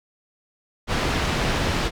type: low-pass noise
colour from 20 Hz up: pink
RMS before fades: -23 dBFS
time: 0.87-1.91 s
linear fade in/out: 50 ms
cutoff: 4400 Hz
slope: 12 dB/octave
effects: none